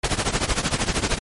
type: noise with tremolo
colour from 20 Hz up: pink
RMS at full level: -19 dBFS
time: 0.03-1.19 s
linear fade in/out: 10 ms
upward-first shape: triangle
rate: 13 Hz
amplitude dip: 90%
effects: low-pass 12000 Hz 12 dB/octave + MP3 48 kbps